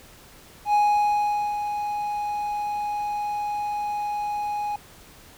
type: tone with ADSR envelope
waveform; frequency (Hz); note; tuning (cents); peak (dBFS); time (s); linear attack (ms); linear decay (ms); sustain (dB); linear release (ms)
triangle; 830.6; G#5; 0; -14; 0.65-4.76; 86; 820; -9; 4
effects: pink hiss -49 dBFS RMS until 5.37 s